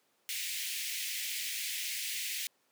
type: high-pass noise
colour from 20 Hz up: pink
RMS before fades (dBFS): -37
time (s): 0.29-2.47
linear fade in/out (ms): 0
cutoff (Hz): 2000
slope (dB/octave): 48
effects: pink hiss -72 dBFS RMS until 2.71 s + high-pass 300 Hz 12 dB/octave